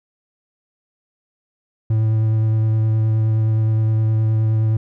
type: tone with vibrato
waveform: triangle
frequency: 110 Hz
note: A2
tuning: in tune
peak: -12 dBFS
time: 1.9-4.77 s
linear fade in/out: 5 ms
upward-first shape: sine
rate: 9.6 Hz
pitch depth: 12 cents each way
effects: none